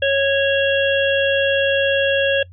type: harmonic tone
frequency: 551 Hz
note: C#5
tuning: 11 cents flat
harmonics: 1 / 3 / 5 / 6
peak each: -16 / -21 / -23 / -24 dBFS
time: 0.02-2.43 s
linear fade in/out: 5 ms
effects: noise-tail reverb RT60 0.1 s tail -23 dB re dry + added 90 Hz sine -39 dBFS peak until 2.52 s